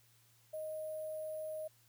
sine tone with sample-and-hold, 622.3 Hz, D#5, in tune, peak -39 dBFS, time 0.53-1.68 s, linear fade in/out 10 ms, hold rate 11025 Hz, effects added 116 Hz sine -70 dBFS peak until 1.88 s + white hiss -69 dBFS RMS until 1.88 s

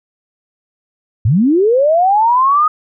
sine linear sweep, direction up, 90.7 to 1258 Hz, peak -8 dBFS, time 1.25-2.68 s, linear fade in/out 5 ms, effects none

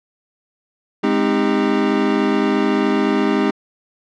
square chord, Ab major seventh, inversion none, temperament equal with one note detuned, 207.7 / 261.6 / 311.1 / 398.8 Hz, Ab3 / C4 / Eb4 / G4, 0 / 0 / 0 / +30 cents, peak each -21 dBFS, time 1.03-3.51 s, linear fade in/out 10 ms, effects low-pass 3000 Hz 12 dB/octave

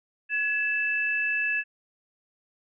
sine tone pair together, 1691.3 / 2637 Hz, G#6 / E7, +31 / 0 cents, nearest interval minor sixth, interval 769 cents, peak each -27 / -26 dBFS, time 0.29-1.64 s, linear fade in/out 50 ms, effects none

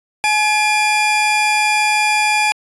40% pulse tone pair together, 848.2 / 2399 Hz, G#5 / D7, +36 / +36 cents, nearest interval octave + tritone, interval 1800 cents, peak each -15 dBFS, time 0.24-2.52 s, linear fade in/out 0 ms, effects resampled to 22050 Hz

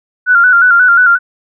sine tone with vibrato, 1439 Hz, F#6, 49 cents flat, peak -4 dBFS, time 0.26-1.19 s, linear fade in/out 50 ms, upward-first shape square, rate 5.6 Hz, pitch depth 58 cents each way, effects none

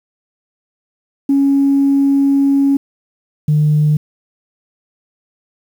sine tone pair in turn, 277.2 / 150.8 Hz, C#4 / D3, 0 / +46 cents, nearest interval major seventh, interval 1054 cents, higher first, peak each -8 dBFS, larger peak neither, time 1.29-2.77 / 3.48-3.97 s, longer first, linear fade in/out 5 ms, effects tanh soft clip ceiling -5 dBFS + 7-bit

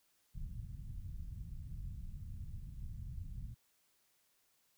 pink low-pass noise, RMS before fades -45 dBFS, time 0.34-3.55 s, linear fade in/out 20 ms, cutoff 140 Hz, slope 24 dB/octave, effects white hiss -75 dBFS RMS until 4.77 s

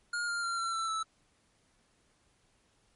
square tone with pitch steps, 1423 / 1400.2 / 1377.7 / 1355.6 / 1333.9 / 1312.5 Hz, F6 / F6 / F6 / E6 / E6 / E6, +32 / +4 / -24 / +48 / +20 / -8 cents, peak -32 dBFS, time 0.13-1.03 s, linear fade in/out 5 ms, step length 150 ms, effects pink hiss -70 dBFS RMS until 2.95 s + MP3 48 kbps

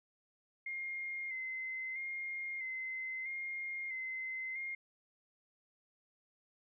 sine tone with vibrato, 2093 Hz, C7, in tune, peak -38 dBFS, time 0.66-4.75 s, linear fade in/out 5 ms, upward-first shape square, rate 0.77 Hz, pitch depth 28 cents each way, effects none

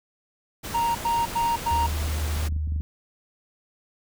pink noise, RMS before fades -34 dBFS, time 0.63-2.49 s, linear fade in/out 20 ms
triangle tone bursts, 932.3 Hz, A#5, in tune, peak -19 dBFS, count 4, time 0.74-1.868 s, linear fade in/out 10 ms, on 210 ms, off 96 ms
sine tone with vibrato, 76.4 Hz, D#2, 31 cents flat, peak -24 dBFS, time 1.71-2.81 s, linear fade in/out 0 ms, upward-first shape square, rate 8.4 Hz, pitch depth 10 cents each way
clicks, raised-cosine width 5 ms, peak -25 dBFS, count 9, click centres 2.363 / 2.434 / 2.49 / 2.524 / 2.564 / 2.675 / 2.722 / 2.762 / 2.804 s
effects none

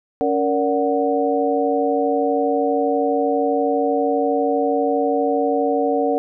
sine tone cluster, 280.1 / 464.6 / 577 / 740 Hz, C#4 / A#4 / D5 / F#5, +18 / -6 / -31 / 0 cents, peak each -22 / -20 / -23 / -22 dBFS, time 0.21-6.18 s, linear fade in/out 0 ms, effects none

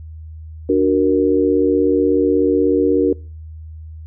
sine chord, D augmented, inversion none, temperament equal, 293.7 / 370 / 466.2 Hz, D4 / F#4 / A#4, 0 / 0 / 0 cents, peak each -16 dBFS, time 0.69-3.13 s, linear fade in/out 5 ms, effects noise-tail reverb RT60 0.4 s tail -25 dB re dry + added 79 Hz sine -31 dBFS peak until 4.06 s

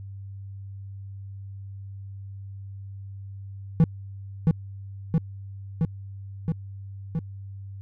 triangle tone with echo, 162.5 Hz, E3, 24 cents flat, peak -11 dBFS, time 3.8-3.84 s, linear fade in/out 0 ms, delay 670 ms, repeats 5, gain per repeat -2 dB, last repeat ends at 7.19 s, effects added 98 Hz sine -36 dBFS peak until 7.81 s

